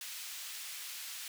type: high-pass noise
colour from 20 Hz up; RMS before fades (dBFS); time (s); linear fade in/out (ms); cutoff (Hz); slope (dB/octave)
pink; -44; 0.01-1.28; 2; 2500; 12
effects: none